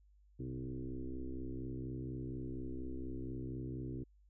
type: tone with frequency modulation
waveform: sine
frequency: 128.7 Hz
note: C3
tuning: 28 cents flat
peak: -39 dBFS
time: 0.39-4.04 s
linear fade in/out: 10 ms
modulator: 64.2 Hz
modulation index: 3.7
effects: added 50 Hz sine -63 dBFS peak until 4.29 s